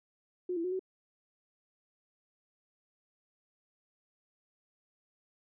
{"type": "tone with pitch steps", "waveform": "sine", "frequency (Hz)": [360.5, 334.2, 364.7, 375.4], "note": ["F#4", "E4", "F#4", "F#4"], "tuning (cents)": [-45, 24, -25, 25], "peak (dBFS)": -31, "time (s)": [0.49, 0.794], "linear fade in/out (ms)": 5, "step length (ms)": 76, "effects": []}